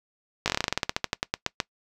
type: slowing click train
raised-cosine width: 0.2 ms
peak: -6 dBFS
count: 20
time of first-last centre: 0.46-1.602 s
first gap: 18 ms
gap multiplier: 1.12
effects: noise-tail reverb RT60 0.1 s tail -23 dB re dry